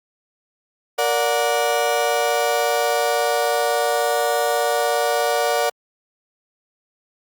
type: chord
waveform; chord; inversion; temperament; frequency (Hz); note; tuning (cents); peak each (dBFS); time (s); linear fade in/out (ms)
35% pulse; Bb augmented; none; just; 466.2 / 582.7 / 728.4; Bb4 / D5 / F#5; 0 / -14 / -27; -21 / -20 / -20; 0.98-5.7; 10
effects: Opus 48 kbps